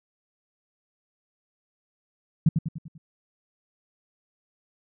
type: tone with echo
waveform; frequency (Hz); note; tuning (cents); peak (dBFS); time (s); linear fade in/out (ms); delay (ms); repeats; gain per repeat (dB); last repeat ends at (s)
sine; 159.3; D#3; +41; -13; 2.46-2.49; 5; 98; 5; -6; 2.98
effects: none